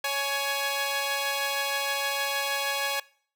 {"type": "tone pair together", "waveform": "10% pulse", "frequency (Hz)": [557, 838.7], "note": ["C#5", "G#5"], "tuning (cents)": [8, 17], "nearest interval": "perfect fifth", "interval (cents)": 709, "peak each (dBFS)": -21, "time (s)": [0.04, 3], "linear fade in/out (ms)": 5, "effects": ["noise-tail reverb RT60 0.5 s tail -22 dB re dry"]}